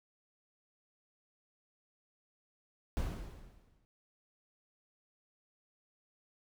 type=noise with exponential decay; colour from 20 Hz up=brown; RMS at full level=-33 dBFS; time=2.97-3.85 s; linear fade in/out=0 ms; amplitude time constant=190 ms; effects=none